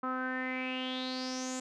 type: tone with low-pass filter sweep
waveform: sawtooth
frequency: 256.9 Hz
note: C4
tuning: 32 cents flat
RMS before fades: -36 dBFS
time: 0.03-1.6 s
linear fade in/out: 5 ms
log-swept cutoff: 1200 to 7500 Hz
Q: 7.5
effects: none